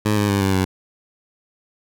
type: tone with pitch steps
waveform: 15% pulse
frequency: 106.2 / 102.94 / 99.78 / 96.71 / 93.74 Hz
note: G#2 / G#2 / G2 / G2 / F#2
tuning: +39 / -15 / +31 / -23 / +23 cents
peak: -10 dBFS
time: 0.05-0.65 s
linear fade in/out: 10 ms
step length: 120 ms
effects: none